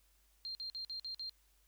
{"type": "tone bursts", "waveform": "sine", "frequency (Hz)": 4186, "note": "C8", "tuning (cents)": 0, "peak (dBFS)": -40, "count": 6, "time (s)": [0.45, 1.295], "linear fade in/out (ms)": 0, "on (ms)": 100, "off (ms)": 49, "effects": ["added 50 Hz sine -70 dBFS peak until 1.67 s", "white hiss -73 dBFS RMS until 1.67 s"]}